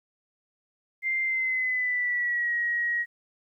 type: tone with pitch glide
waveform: sine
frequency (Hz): 2093 to 1897.2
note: C7 to A#6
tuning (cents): 0 to +30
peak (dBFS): -24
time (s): 1.02-3.06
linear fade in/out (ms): 50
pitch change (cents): -170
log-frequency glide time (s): 1.23-2.53
effects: 11-bit